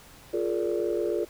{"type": "chord", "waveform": "sine", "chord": "Bb dominant seventh", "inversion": "second", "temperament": "just", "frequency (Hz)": [349.6, 419.5, 466.2, 582.7], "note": ["F4", "Ab4", "Bb4", "D5"], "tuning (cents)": [2, 17, 0, -14], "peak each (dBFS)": [-28, -29, -31, -32], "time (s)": [0.33, 1.25], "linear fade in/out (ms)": 10, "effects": ["tanh soft clip ceiling -16 dBFS", "pink hiss -51 dBFS RMS until 1.29 s"]}